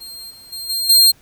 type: tone with level steps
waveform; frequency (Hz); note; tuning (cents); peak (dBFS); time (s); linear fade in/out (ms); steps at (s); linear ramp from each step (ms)
sawtooth; 4198; C8; +5; -29 / -37 / -24 / -16 / -5; 0-1.12; 20; 0.3 / 0.52 / 0.69 / 0.89; 10
effects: pink hiss -52 dBFS RMS until 1.21 s